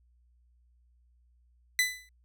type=tone with exponential decay; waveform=sawtooth; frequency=2000 Hz; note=B6; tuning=21 cents sharp; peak=-17 dBFS; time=1.79-2.09 s; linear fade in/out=1 ms; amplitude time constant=64 ms; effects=added 60 Hz sine -62 dBFS peak until 2.24 s